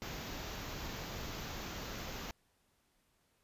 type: band-stop noise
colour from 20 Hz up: pink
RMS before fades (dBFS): -43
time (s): 0.02-2.31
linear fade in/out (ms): 0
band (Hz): 7000 to 13000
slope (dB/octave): 96
effects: pink hiss -75 dBFS RMS until 3.43 s + resampled to 32000 Hz